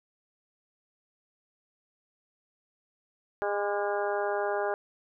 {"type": "harmonic tone with a mistuned harmonic", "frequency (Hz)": 204, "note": "G#3", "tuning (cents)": -31, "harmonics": [2, 3, 4, 5, 6, 7, 8], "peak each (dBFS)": [-31, -32, -33, -40, -41, -38, -40], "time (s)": [3.42, 4.74], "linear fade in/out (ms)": 0, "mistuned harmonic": 6, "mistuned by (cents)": -45, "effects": []}